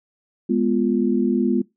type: chord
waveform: sine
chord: F diminished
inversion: first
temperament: equal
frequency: 207.7 / 246.9 / 349.2 Hz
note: Ab3 / Cb4 / F4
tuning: 0 / 0 / 0 cents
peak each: -21 / -20 / -22 dBFS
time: 0.49-1.62 s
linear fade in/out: 10 ms
effects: noise-tail reverb RT60 0.2 s tail -21 dB re dry